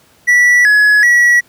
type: tone with pitch steps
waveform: triangle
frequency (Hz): 1950 / 1690 / 1931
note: B6 / G#6 / B6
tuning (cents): -23 / +30 / -39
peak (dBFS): -4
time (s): 0.27-1.41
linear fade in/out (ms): 20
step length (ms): 380
effects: pink hiss -49 dBFS RMS until 1.48 s + high-pass 80 Hz 12 dB/octave